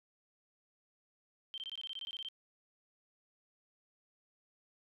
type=tone bursts; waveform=sine; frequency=3136 Hz; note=G7; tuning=in tune; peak=-40 dBFS; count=13; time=1.54-2.286 s; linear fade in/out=0 ms; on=38 ms; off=21 ms; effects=none